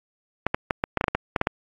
clicks, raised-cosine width 0.5 ms, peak -6 dBFS, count 12, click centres 0.466 / 0.545 / 0.708 / 0.839 / 0.973 / 1.011 / 1.041 / 1.082 / 1.15 / 1.362 / 1.414 / 1.471 s, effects AAC 48 kbps

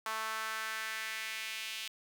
sawtooth tone with high-pass filter sweep, 220 Hz, A3, in tune, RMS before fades -39 dBFS, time 0.06-1.88 s, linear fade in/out 2 ms, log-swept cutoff 1100 to 2900 Hz, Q 2.3, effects none

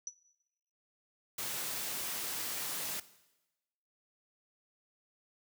sine tone with exponential decay, 5920 Hz, F#8, in tune, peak -33 dBFS, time 0.07-0.14 s, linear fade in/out 2 ms, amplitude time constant 15 ms
white noise, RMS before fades -38 dBFS, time 1.38-3 s, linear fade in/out 5 ms
effects noise-tail reverb RT60 1.0 s tail -17 dB re dry + high-pass 100 Hz 12 dB/octave

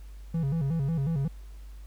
triangle tone with vibrato, 150.5 Hz, D3, 43 cents sharp, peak -23 dBFS, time 0.34-1.28 s, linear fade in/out 5 ms, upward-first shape square, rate 5.5 Hz, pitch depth 160 cents each way, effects added 50 Hz sine -41 dBFS peak until 1.86 s + pink hiss -61 dBFS RMS until 1.86 s

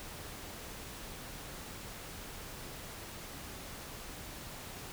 silence, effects pink hiss -46 dBFS RMS until 4.92 s

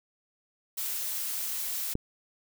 blue noise, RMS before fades -33 dBFS, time 0.77-1.94 s, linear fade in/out 10 ms
click, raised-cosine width 3 ms, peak -16 dBFS, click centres 1.954 s
effects none

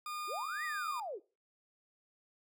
40% pulse tone with tremolo, 1215 Hz, D#6, 42 cents flat, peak -38 dBFS, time 0.06-1 s, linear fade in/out 2 ms, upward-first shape sine, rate 1.7 Hz, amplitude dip 25%
sine linear two-way sweep, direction up then down, 310 to 1983 to 310 Hz, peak -38 dBFS, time 0.27-1.2 s, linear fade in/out 50 ms, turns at 0.64 s
effects noise-tail reverb RT60 0.3 s tail -19 dB re dry

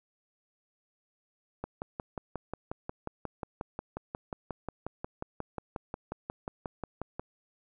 click train, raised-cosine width 1 ms, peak -21 dBFS, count 32, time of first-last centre 1.64-7.196 s, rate 5.58 Hz, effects none

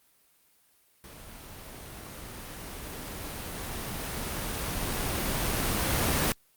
pink noise with level ramp, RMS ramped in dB -47 to -25 dBFS, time 1.04-6.32 s, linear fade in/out 0 ms, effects white hiss -65 dBFS RMS until 6.56 s + Opus 32 kbps

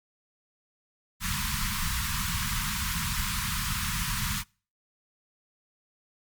pink band-stop noise, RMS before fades -30 dBFS, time 1.2-4.44 s, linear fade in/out 50 ms, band 220 to 940 Hz, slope 96 dB/octave, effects noise-tail reverb RT60 0.4 s tail -26 dB re dry + Opus 48 kbps

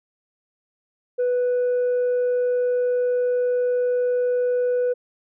sine tone, 493.9 Hz, B4, in tune, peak -16 dBFS, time 1.18-4.94 s, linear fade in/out 20 ms, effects tanh soft clip ceiling -17 dBFS

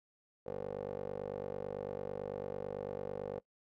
15% pulse tone with band-pass filter, 49 Hz, G1, in tune, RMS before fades -41 dBFS, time 0.46-3.4 s, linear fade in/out 10 ms, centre 510 Hz, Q 3.5, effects noise-tail reverb RT60 0.1 s tail -21 dB re dry

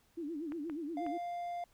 sine tone with vibrato, 312.2 Hz, D#4, 6 cents sharp, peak -37 dBFS, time 0.17-1.18 s, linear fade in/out 10 ms, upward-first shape sine, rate 8.4 Hz, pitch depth 170 cents each way
clicks, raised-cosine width 0.5 ms, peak -33 dBFS, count 3, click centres 0.521 / 0.698 / 1.065 s
triangle tone, 698.5 Hz, F5, in tune, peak -35 dBFS, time 0.97-1.64 s, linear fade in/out 2 ms
effects pink hiss -70 dBFS RMS until 1.73 s

